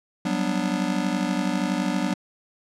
square chord, G major seventh, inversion third, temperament just, 183.75 / 196 / 245 / 294 Hz, F#3 / G3 / B3 / D4, -12 / 0 / -14 / +2 cents, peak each -29 dBFS, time 0.25-2.14 s, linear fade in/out 5 ms, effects low-pass 8000 Hz 12 dB/octave

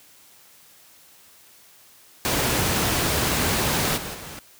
pink noise with level steps, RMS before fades -22 / -32 / -37 dBFS, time 2.25-4.39 s, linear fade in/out 0 ms, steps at 3.96 / 4.13 s, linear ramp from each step 20 ms, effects white hiss -52 dBFS RMS until 4.59 s + high-pass 60 Hz 12 dB/octave

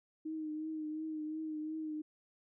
sine tone with vibrato, 311.1 Hz, D#4, in tune, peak -37 dBFS, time 0.25-2.02 s, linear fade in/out 10 ms, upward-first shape triangle, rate 2.8 Hz, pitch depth 39 cents each way, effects none

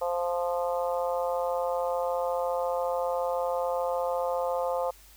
harmonic tone, 174.61 Hz, F3, in tune, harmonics 3 / 4 / 5 / 6 / 7, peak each -28 / -33 / -34 / -38 / -40 dBFS, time 0.01-4.91 s, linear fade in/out 10 ms, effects added 50 Hz sine -55 dBFS peak until 5.16 s + white hiss -55 dBFS RMS until 5.16 s

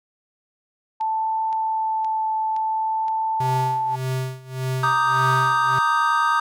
sine tone with vibrato, 880 Hz, A5, in tune, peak -20 dBFS, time 1-3.96 s, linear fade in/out 10 ms, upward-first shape triangle, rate 0.55 Hz, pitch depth 9 cents each way
click train, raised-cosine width 0.2 ms, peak -25 dBFS, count 8, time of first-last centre 1.01-4.637 s, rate 1.93 Hz
square tone with tremolo, 130 Hz, C3, 11 cents flat, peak -22 dBFS, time 3.4-5.79 s, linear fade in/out 5 ms, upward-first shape sine, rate 1.7 Hz, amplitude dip 90%
triangle chord, Eb major seventh, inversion second, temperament equal, 932.3 / 1174.7 / 1244.5 / 1568 Hz, Bb5 / D6 / Eb6 / G6, 0 / 0 / 0 / 0 cents, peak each -21 / -24 / -18 / -22 dBFS, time 4.83-6.4 s, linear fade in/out 5 ms
effects none

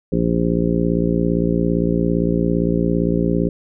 harmonic tone, 57.6 Hz, A#1, 20 cents flat, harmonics 1 / 2 / 3 / 4 / 5 / 6 / 7 / 9, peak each -26 / -29 / -19 / -24 / -22 / -27 / -23 / -27 dBFS, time 0.12-3.49 s, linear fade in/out 5 ms, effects none

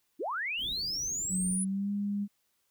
sine linear sweep, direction up, 239.8 to 10120 Hz, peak -31 dBFS, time 0.19-1.65 s, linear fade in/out 20 ms
pink band-stop noise, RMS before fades -48 dBFS, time 0.57-1.6 s, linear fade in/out 50 ms, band 390 to 10000 Hz, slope 24 dB/octave
sine tone with pitch glide, 185 to 202.9 Hz, F#3 to G#3, 0 to -40 cents, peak -29 dBFS, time 1.29-2.28 s, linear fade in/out 50 ms, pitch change +160 cents, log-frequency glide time 1.5-1.91 s
effects white hiss -75 dBFS RMS until 2.7 s

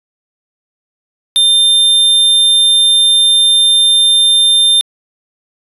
square tone, 3600 Hz, A7, 39 cents sharp, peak -7 dBFS, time 1.36-4.81 s, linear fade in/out 0 ms, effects resampled to 32000 Hz

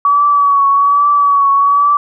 sine tone with vibrato, 1136 Hz, C#6, 42 cents sharp, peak -7 dBFS, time 0.05-1.97 s, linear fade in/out 2 ms, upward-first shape triangle, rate 1.2 Hz, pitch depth 42 cents each way, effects none

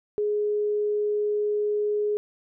sine tone, 417.7 Hz, G#4, 10 cents sharp, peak -22 dBFS, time 0.18-2.17 s, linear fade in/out 0 ms, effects none

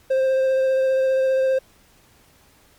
triangle tone with vibrato, 527 Hz, C5, 12 cents sharp, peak -14 dBFS, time 0.1-1.59 s, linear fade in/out 10 ms, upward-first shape sine, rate 15 Hz, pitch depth 11 cents each way, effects pink hiss -55 dBFS RMS until 2.78 s + MP3 96 kbps

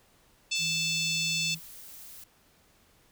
harmonic tone, 880 Hz, A5, in tune, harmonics 3 / 4 / 5 / 6 / 7 / 8 / 9, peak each -31 / -33 / -35 / -37 / -38 / -39 / -40 dBFS, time 0.51-1.55 s, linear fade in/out 10 ms
blue noise, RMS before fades -47 dBFS, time 0.55-2.24 s, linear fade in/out 5 ms
sine tone, 162.5 Hz, E3, 24 cents flat, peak -38 dBFS, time 0.58-1.6 s, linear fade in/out 50 ms
effects pink hiss -63 dBFS RMS until 3.11 s

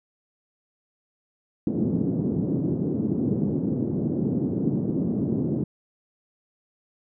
white band-pass noise, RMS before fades -25 dBFS, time 1.67-5.64 s, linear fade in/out 2 ms, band 120 to 320 Hz, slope 24 dB/octave, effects none

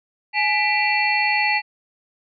sine tone cluster, 841 / 1986 / 2365 / 2701 / 4368 Hz, G#5 / B6 / D7 / E7 / C#8, +22 / +9 / +12 / +42 / -26 cents, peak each -22 / -22 / -23 / -24 / -29 dBFS, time 0.33-1.62 s, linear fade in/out 50 ms, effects none

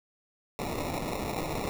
white noise with sample-and-hold, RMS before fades -33 dBFS, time 0.59-1.69 s, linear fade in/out 0 ms, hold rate 1575 Hz, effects none

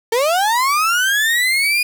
35% pulse linear sweep, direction up, 440 to 2462 Hz, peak -12 dBFS, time 0.12-1.83 s, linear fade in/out 5 ms, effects 7-bit

